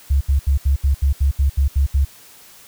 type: tone bursts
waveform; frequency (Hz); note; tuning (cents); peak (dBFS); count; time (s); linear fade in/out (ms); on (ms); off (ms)
sine; 69.3; C#2; 0; -12; 11; 0.1-2.05; 10; 110; 74
effects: white hiss -45 dBFS RMS until 2.67 s